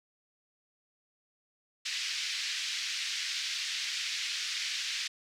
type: band-pass noise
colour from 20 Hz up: white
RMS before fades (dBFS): -35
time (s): 1.85-5.08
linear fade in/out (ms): 10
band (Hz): 1900 to 5400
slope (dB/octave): 24
effects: none